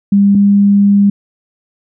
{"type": "tone pair in turn", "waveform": "sine", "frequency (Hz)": [200.2, 201.3], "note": ["G3", "G3"], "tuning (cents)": [37, 46], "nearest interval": "unison", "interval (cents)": 9, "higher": "second", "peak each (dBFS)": -5, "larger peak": "neither", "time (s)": [[0.12, 0.35], [0.35, 1.1]], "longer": "second", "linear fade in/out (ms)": 5, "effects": []}